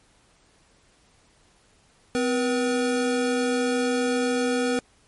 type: tone pair together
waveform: square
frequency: 255.5 / 483.4 Hz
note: C4 / B4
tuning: -41 / -37 cents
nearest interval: major seventh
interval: 1104 cents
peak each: -25 dBFS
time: 2.15-4.79 s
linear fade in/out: 0 ms
effects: pink hiss -60 dBFS RMS until 5.07 s + MP3 48 kbps